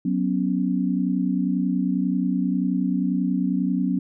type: chord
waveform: sine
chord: F# suspended fourth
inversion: none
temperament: equal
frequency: 185 / 246.9 / 277.2 Hz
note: F#3 / B3 / C#4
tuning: 0 / 0 / 0 cents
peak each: -23 / -25 / -25 dBFS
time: 0.05-3.99 s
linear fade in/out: 5 ms
effects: none